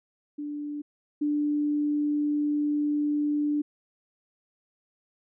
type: tone pair in turn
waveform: sine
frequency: 293.7 / 295 Hz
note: D4 / D4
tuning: 0 / +8 cents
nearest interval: unison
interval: 8 cents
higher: second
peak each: -31 / -23 dBFS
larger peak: second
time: 0.38-0.82 / 1.21-3.62 s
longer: second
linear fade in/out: 10 ms
effects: none